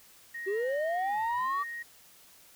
sine tone with vibrato, 1864.7 Hz, A#6, in tune, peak -36 dBFS, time 0.34-1.83 s, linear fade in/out 10 ms, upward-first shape sine, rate 1.5 Hz, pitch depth 14 cents each way
sine linear sweep, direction up, 372.4 to 1166 Hz, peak -27 dBFS, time 0.46-1.64 s, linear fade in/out 20 ms
effects tanh soft clip ceiling -23 dBFS + white hiss -57 dBFS RMS until 2.55 s

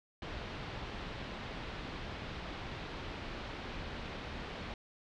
pink low-pass noise, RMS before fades -43 dBFS, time 0.22-4.74 s, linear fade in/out 2 ms, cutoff 4000 Hz, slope 24 dB/octave, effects none

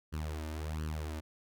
sawtooth tone with flanger, 77.5 Hz, D#2, 6 cents flat, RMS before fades -38 dBFS, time 0.12-1.21 s, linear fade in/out 20 ms, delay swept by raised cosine 0.66 to 3.36 ms, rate 1.4 Hz, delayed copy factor +0.8, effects none

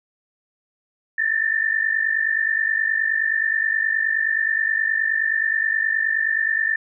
sine tone pair together, 1760 / 1809.5 Hz, A6 / A6, 0 / +48 cents, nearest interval unison, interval 48 cents, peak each -21 dBFS, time 1.18-6.76 s, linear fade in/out 5 ms, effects none

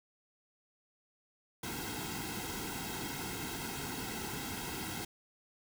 pink noise with comb filter, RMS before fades -40 dBFS, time 1.63-5.05 s, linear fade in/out 5 ms, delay 1.7 ms, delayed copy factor -0.9, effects none

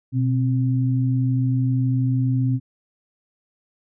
sine tone pair together, 124.86 / 263.2 Hz, B2 / C4, +19 / +10 cents, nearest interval octave + minor second, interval 1291 cents, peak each -18 / -24 dBFS, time 0.12-2.6 s, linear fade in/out 50 ms, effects none

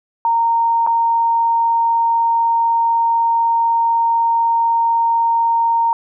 sine tone with dropouts, 924 Hz, A#5, 16 cents flat, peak -12 dBFS, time 0.25-5.93 s, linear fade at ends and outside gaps 1 ms, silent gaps 0.865-0.872 s, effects none

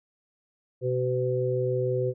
harmonic tone, 126.3 Hz, B2, 39 cents sharp, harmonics 1 / 3 / 4, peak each -28 / -28 / -28 dBFS, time 0.81-2.14 s, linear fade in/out 50 ms, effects none

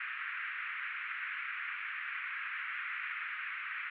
white band-pass noise, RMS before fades -40 dBFS, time 0-3.9 s, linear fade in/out 5 ms, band 1300 to 2400 Hz, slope 48 dB/octave, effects none

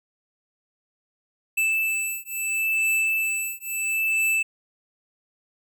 square beating tone pair, 2637 / 2637.74 Hz, E7 / E7, 0 / 0 cents, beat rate 0.74 Hz, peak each -26 dBFS, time 1.57-4.43 s, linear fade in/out 10 ms, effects none

